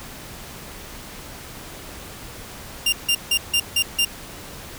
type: tone bursts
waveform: sawtooth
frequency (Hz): 2794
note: F7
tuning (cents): 0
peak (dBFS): -13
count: 6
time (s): 2.86-4.05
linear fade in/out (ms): 5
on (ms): 65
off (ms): 160
effects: pink hiss -38 dBFS RMS until 4.78 s